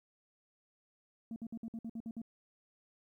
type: tone bursts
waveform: sine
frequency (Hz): 227.6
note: A#3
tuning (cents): -41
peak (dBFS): -37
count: 9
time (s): 1.31-2.217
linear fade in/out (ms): 2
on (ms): 51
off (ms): 56
effects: tanh soft clip ceiling -37 dBFS + 13-bit